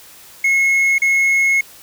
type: tone with dropouts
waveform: triangle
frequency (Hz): 2173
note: C#7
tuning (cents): -35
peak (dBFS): -10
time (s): 0.44-1.61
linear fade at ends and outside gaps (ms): 5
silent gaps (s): 0.983-1.018
effects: white hiss -42 dBFS RMS until 1.82 s